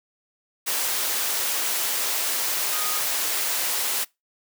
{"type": "tone in noise", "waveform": "sine", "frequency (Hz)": 1242, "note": "D#6", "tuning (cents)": -3, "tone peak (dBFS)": -33, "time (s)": [2.72, 3], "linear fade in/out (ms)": 20, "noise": "white", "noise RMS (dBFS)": -25, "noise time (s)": [0.66, 4.05], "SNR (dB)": -11, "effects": ["noise-tail reverb RT60 0.2 s tail -23 dB re dry", "high-pass 400 Hz 12 dB/octave"]}